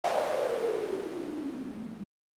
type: noise with low-pass filter sweep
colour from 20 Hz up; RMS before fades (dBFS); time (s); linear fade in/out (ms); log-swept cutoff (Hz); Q
violet; -32; 0.04-2.04; 5; 670 to 200; 7.9
effects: Opus 48 kbps